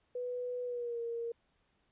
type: tone with pitch glide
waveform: sine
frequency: 493.9 to 466.2 Hz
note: B4 to A#4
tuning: 0 to 0 cents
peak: -35 dBFS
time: 0.15-1.32 s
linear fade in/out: 5 ms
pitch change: -100 cents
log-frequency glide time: 0.64-1 s
effects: pink hiss -75 dBFS RMS until 1.91 s + resampled to 8000 Hz